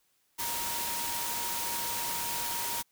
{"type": "tone in noise", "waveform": "sine", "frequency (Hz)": 941, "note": "A#5", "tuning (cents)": 16, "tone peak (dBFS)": -38, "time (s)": [0.38, 2.83], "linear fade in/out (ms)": 20, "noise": "white", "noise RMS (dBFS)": -34, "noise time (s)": [0.38, 2.83], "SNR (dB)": -7, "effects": ["white hiss -72 dBFS RMS until 2.91 s"]}